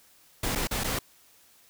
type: noise with dropouts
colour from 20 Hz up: pink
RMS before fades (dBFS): -29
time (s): 0.43-0.99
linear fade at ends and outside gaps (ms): 5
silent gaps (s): 0.552-0.556 / 0.673-0.71 / 0.837-0.842
effects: white hiss -59 dBFS RMS until 1.69 s